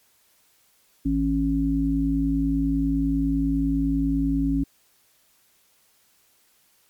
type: harmonic tone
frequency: 55 Hz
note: A1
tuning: in tune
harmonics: 1 / 3 / 5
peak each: -26 / -29 / -21 dBFS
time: 1.05-4.64 s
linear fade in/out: 10 ms
effects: white hiss -62 dBFS RMS until 6.89 s + MP3 96 kbps